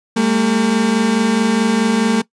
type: tone pair together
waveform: 35% pulse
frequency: 201.7 / 226.4 Hz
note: G3 / A3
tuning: +50 / +50 cents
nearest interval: major second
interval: 200 cents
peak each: -17 / -12 dBFS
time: 0.16-2.22 s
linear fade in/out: 10 ms
effects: noise-tail reverb RT60 0.1 s tail -20 dB re dry + resampled to 22050 Hz